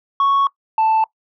sine tone pair in turn, 1108.7 / 881.8 Hz, C#6 / A5, 0 / +4 cents, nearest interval major third, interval 396 cents, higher first, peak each -10 dBFS, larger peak neither, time 0.2-0.47 / 0.78-1.04 s, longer first, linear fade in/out 2 ms, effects noise-tail reverb RT60 0.1 s tail -22 dB re dry + tanh soft clip ceiling -11 dBFS

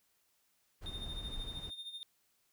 brown noise, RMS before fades -44 dBFS, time 0.81-1.71 s, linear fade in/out 20 ms
triangle tone with tremolo, 3647 Hz, A#7, 39 cents flat, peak -39 dBFS, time 0.86-2.03 s, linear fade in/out 0 ms, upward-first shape sine, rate 13 Hz, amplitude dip 70%
effects white hiss -75 dBFS RMS until 2.52 s

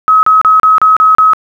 sine tone bursts, 1277 Hz, D#6, 45 cents sharp, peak -3 dBFS, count 7, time 0.08-1.334 s, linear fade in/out 0 ms, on 150 ms, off 34 ms, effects 7-bit

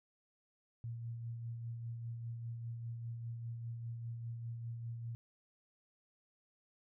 sine tone with tremolo, 116.5 Hz, A#2, 1 cent flat, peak -39 dBFS, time 0.84-5.15 s, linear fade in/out 0 ms, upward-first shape sine, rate 5 Hz, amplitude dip 35%, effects none

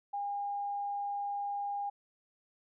sine tone, 810 Hz, G#5, 43 cents flat, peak -33 dBFS, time 0.13-1.9 s, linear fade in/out 10 ms, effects none

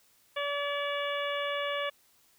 harmonic tone, 573 Hz, D5, 43 cents flat, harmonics 1 / 2 / 3 / 4 / 5 / 6, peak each -33 / -36 / -38 / -39 / -40 / -41 dBFS, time 0.36-1.9 s, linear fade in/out 10 ms, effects white hiss -65 dBFS RMS until 2.38 s

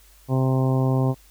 harmonic tone, 131.1 Hz, C3, 4 cents sharp, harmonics 1 / 2 / 3 / 4 / 5 / 6 / 7 / 8, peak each -19 / -25 / -29 / -31 / -33 / -35 / -36 / -37 dBFS, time 0.28-1.15 s, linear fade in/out 50 ms, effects added 50 Hz sine -52 dBFS peak until 1.3 s + white hiss -55 dBFS RMS until 1.3 s

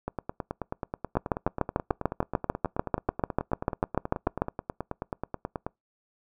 two click trains, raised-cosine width 1 ms, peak -17 / -9 dBFS, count 53 / 23, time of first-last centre 0.08-5.665 / 1.17-4.42 s, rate 9.31 / 6.77 Hz, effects noise-tail reverb RT60 0.2 s tail -26 dB re dry

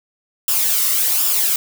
blue noise with flanger, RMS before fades -17 dBFS, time 0.48-1.56 s, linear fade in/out 2 ms, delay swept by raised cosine 0.47 to 1.25 ms, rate 1.3 Hz, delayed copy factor -0.55, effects none

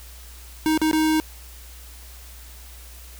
square tone with dropouts, 313.3 Hz, D#4, 12 cents sharp, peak -18 dBFS, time 0.66-1.2 s, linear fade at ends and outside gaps 0 ms, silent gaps 0.776-0.816 / 0.913-0.931 s, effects added 60 Hz sine -41 dBFS peak until 3.19 s + white hiss -46 dBFS RMS until 3.19 s

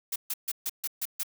blue noise bursts, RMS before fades -31 dBFS, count 7, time 0.12-1.233 s, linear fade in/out 5 ms, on 39 ms, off 140 ms, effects none

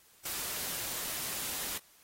white noise, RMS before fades -37 dBFS, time 0.25-1.78 s, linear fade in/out 5 ms, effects white hiss -62 dBFS RMS until 2.03 s + AAC 48 kbps

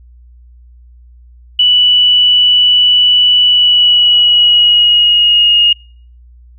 sine tone with pitch glide, 2960 to 2859 Hz, F#7 to F7, 0 to +40 cents, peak -5 dBFS, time 1.59-5.73 s, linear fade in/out 5 ms, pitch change -60 cents, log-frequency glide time 3.43-5.61 s, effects noise-tail reverb RT60 0.5 s tail -26 dB re dry + added 60 Hz sine -37 dBFS peak until 6.58 s

